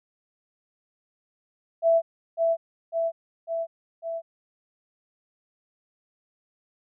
sine tone with echo, 663 Hz, E5, 10 cents sharp, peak -16 dBFS, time 1.82-2.02 s, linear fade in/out 50 ms, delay 550 ms, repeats 4, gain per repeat -3 dB, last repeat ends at 4.22 s, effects none

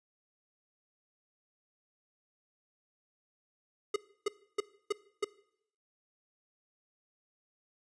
square tone bursts, 415.3 Hz, G#4, in tune, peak -28 dBFS, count 5, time 3.94-5.245 s, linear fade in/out 5 ms, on 21 ms, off 300 ms, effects noise-tail reverb RT60 0.7 s tail -20 dB re dry + resampled to 22050 Hz

